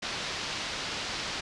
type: low-pass noise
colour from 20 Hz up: white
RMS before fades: -35 dBFS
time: 0.02-1.41 s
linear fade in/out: 10 ms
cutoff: 5200 Hz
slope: 24 dB/octave
effects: resampled to 24000 Hz